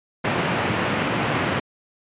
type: band-pass noise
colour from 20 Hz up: pink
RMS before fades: -23 dBFS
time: 0.24-1.6 s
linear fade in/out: 10 ms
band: 110 to 2900 Hz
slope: 24 dB/octave
effects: resampled to 8000 Hz